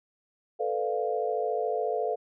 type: chord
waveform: sine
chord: B half-diminished seventh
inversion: third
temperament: equal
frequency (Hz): 440 / 493.9 / 587.3 / 698.5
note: A4 / B4 / D5 / F5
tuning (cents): 0 / 0 / 0 / 0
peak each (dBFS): -30 / -32 / -35 / -31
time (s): 0.59-2.16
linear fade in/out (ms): 20
effects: none